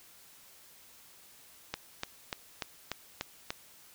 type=click train; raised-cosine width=0.2 ms; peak=-16 dBFS; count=7; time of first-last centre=1.74-3.505 s; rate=3.4 Hz; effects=white hiss -57 dBFS RMS until 3.94 s